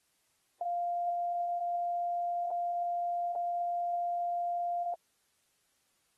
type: tone with dropouts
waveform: sine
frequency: 698 Hz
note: F5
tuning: 1 cent flat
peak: -30 dBFS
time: 0.61-4.94 s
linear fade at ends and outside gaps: 2 ms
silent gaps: 2.506-2.512 / 3.354-3.358 s
effects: white hiss -74 dBFS RMS until 6.17 s + AAC 32 kbps